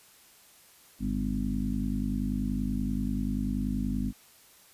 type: harmonic tone with a mistuned harmonic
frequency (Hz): 50.4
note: G1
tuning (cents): +49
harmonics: 1 / 2 / 3 / 4 / 5 / 6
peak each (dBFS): -33 / -39 / -39 / -32 / -32 / -42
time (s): 0.99-4.13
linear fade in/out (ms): 50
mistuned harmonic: 3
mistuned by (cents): -78
effects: white hiss -57 dBFS RMS until 4.73 s + resampled to 32000 Hz